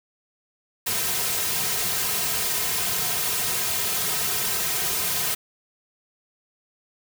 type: noise with comb filter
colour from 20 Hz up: white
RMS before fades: -25 dBFS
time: 0.86-5.35 s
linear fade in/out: 10 ms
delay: 3.5 ms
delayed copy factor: -1
effects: none